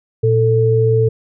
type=tone pair together; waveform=sine; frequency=116.54 / 442.9 Hz; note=A#2 / A4; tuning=0 / +11 cents; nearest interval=octave + major seventh; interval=2311 cents; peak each=-13 dBFS; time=0.23-1.09 s; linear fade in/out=10 ms; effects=none